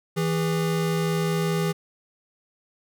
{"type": "tone pair together", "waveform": "square", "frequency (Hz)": [163.87, 406.9], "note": ["E3", "G#4"], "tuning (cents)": [-10, -35], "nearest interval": "octave + major third", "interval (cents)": 1575, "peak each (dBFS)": [-24, -28], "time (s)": [0.16, 1.73], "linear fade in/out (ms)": 20, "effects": []}